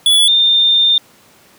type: tone pair in turn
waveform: square / sine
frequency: 3419 / 3614 Hz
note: G#7 / A7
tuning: +50 / +46 cents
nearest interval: minor second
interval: 96 cents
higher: second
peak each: -8 dBFS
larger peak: neither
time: 0.06-0.28 / 0.28-0.98 s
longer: second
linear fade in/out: 2 ms
effects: pink hiss -47 dBFS RMS until 1.58 s + high-pass 150 Hz 12 dB/octave